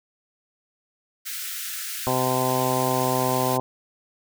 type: high-pass noise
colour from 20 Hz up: white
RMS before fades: -32 dBFS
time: 1.25-3.58 s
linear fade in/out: 20 ms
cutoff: 1300 Hz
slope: 96 dB/octave
type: harmonic tone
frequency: 128.5 Hz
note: C3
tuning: 31 cents flat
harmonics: 1 / 2 / 3 / 4 / 5 / 6 / 7 / 8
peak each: -29 / -29 / -29 / -29 / -29 / -29 / -29 / -29 dBFS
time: 2.07-3.6 s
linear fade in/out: 0 ms
effects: none